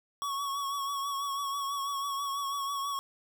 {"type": "tone with vibrato", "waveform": "square", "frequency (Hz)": 1115, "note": "C#6", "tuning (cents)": 10, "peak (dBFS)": -32, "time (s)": [0.22, 2.99], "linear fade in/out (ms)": 0, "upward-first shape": "triangle", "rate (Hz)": 6.1, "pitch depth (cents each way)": 43, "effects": []}